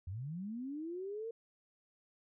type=linear sweep; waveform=sine; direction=up; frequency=82.41 to 466.2 Hz; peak=-39 dBFS; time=0.07-1.31 s; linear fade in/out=5 ms; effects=none